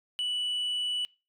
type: tone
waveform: sine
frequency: 2960 Hz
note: F#7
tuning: in tune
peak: -25 dBFS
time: 0.19-1.05 s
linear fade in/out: 0 ms
effects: noise-tail reverb RT60 0.3 s tail -25 dB re dry + tanh soft clip ceiling -27 dBFS